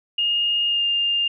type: tone with pitch glide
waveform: sine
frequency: 2842 to 2808 Hz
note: F7 to F7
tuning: +30 to +9 cents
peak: -18 dBFS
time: 0.18-1.28 s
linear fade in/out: 5 ms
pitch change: -21 cents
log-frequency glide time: 0.67-0.84 s
effects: none